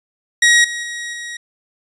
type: tone with level steps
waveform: sawtooth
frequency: 1897 Hz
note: A#6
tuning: 30 cents sharp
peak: -5 / -19 / -21 / -23 dBFS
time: 0.42-1.37 s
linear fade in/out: 5 ms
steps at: 0.64 / 0.83 / 1.13 s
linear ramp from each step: 5 ms
effects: resampled to 22050 Hz